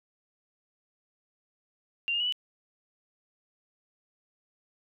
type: tone with pitch steps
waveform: sine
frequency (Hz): 2778 / 2829 / 2934 / 2972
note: F7 / F7 / F#7 / F#7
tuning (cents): -10 / +22 / -15 / +7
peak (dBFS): -26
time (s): 2.08-2.324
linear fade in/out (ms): 0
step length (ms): 61
effects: none